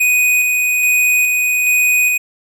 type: tone with tremolo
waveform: square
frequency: 2489 Hz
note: D#7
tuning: in tune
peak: -11 dBFS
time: 0-2.18 s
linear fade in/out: 10 ms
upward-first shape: square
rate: 1.2 Hz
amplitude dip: 25%
effects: none